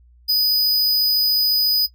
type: tone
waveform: square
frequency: 4977 Hz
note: D#8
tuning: in tune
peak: -15 dBFS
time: 0.28-1.87 s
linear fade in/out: 20 ms
effects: noise-tail reverb RT60 0.1 s tail -18 dB re dry + added 60 Hz sine -48 dBFS peak until 1.94 s